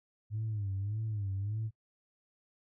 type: tone with vibrato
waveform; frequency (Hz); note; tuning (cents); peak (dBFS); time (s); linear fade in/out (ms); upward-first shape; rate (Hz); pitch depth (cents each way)
sine; 103.4; G#2; -7; -31; 0.3-1.71; 50; sine; 1.7; 120
effects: noise-tail reverb RT60 0.1 s tail -26 dB re dry + tanh soft clip ceiling -29 dBFS